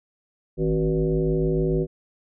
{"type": "tone with frequency modulation", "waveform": "sine", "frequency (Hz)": 266.6, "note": "C4", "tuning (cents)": 33, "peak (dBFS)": -19, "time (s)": [0.57, 1.87], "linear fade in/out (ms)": 50, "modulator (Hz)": 108, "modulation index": 1.9, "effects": []}